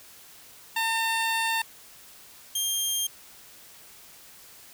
15% pulse tone pair in turn, 904 / 3201 Hz, A5 / G7, +47 / +36 cents, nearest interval octave + minor seventh, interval 2189 cents, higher second, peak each -18 dBFS, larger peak neither, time 0.76-1.62 / 2.55-3.07 s, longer first, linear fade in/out 5 ms, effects white hiss -50 dBFS RMS until 4.73 s

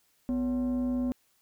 sine tone with frequency modulation, 250.2 Hz, B3, 23 cents sharp, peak -24 dBFS, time 0.29-1.12 s, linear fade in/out 0 ms, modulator 308 Hz, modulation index 0.4, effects tanh soft clip ceiling -25 dBFS + white hiss -69 dBFS RMS until 1.41 s

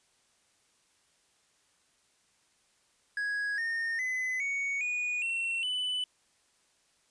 triangle tone with pitch steps, 1661.2 / 1832.6 / 2022 / 2230 / 2460 / 2714 / 2994 Hz, G#6 / A#6 / B6 / C#7 / D#7 / E7 / F#7, 0 / -30 / +40 / +10 / -20 / +50 / +20 cents, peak -28 dBFS, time 3.17-6.04 s, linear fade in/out 2 ms, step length 410 ms, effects white hiss -69 dBFS RMS until 7.1 s + resampled to 22050 Hz

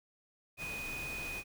sine tone in noise, 2488 Hz, D#7, 1 cent flat, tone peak -39 dBFS, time 0.57-1.44 s, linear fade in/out 50 ms, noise pink, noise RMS -45 dBFS, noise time 0.57-1.44 s, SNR +3 dB, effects none

